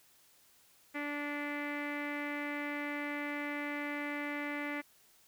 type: tone with low-pass filter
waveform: sawtooth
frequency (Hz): 291.2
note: D4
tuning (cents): -15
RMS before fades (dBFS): -38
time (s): 0.94-4.82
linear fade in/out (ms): 20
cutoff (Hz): 2100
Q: 5.4
effects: white hiss -65 dBFS RMS until 5.27 s